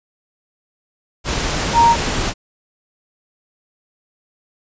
sine tone in noise, 932.3 Hz, A#5, in tune, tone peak -8 dBFS, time 1.73-1.96 s, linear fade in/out 50 ms, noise pink, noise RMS -20 dBFS, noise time 1.24-2.34 s, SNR +9 dB, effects resampled to 16000 Hz

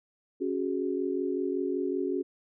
sine chord, C# suspended fourth, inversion none, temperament equal, 277.2 / 370 / 415.3 Hz, C#4 / F#4 / G#4, 0 / 0 / 0 cents, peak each -32 / -30 / -34 dBFS, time 0.4-2.23 s, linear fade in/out 20 ms, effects none

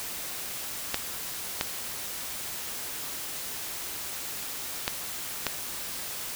clicks, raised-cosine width 0.2 ms, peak -8 dBFS, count 4, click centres 0.944 / 1.611 / 4.879 / 5.467 s, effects white hiss -36 dBFS RMS until 6.35 s

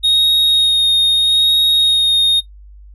triangle tone with vibrato, 3729 Hz, A#7, in tune, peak -8 dBFS, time 0.03-2.41 s, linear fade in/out 20 ms, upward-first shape sine, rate 0.79 Hz, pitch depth 13 cents each way, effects noise-tail reverb RT60 0.1 s tail -20 dB re dry + added 50 Hz sine -36 dBFS peak until 2.94 s

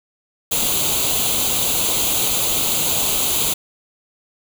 white noise with comb filter, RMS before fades -19 dBFS, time 0.51-3.54 s, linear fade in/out 10 ms, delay 0.28 ms, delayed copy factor +0.75, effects none

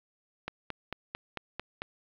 click train, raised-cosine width 0.3 ms, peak -18 dBFS, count 7, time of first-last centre 0.48-1.819 s, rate 4.48 Hz, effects low-pass 4000 Hz 12 dB/octave + 9-bit

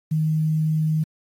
sine tone with quantisation, 156.4 Hz, D#3, 9 cents sharp, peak -18 dBFS, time 0.11-1.04 s, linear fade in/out 10 ms, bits 8, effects AAC 48 kbps

